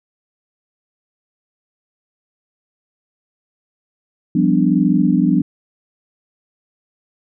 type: chord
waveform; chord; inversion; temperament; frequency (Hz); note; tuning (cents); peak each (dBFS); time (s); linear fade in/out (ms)
sine; G dominant seventh; third; equal with one note detuned; 174.61 / 196 / 250.1 / 293.7; F3 / G3 / B3 / D4; 0 / 0 / +22 / 0; -17; 4.35-5.42; 5
effects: none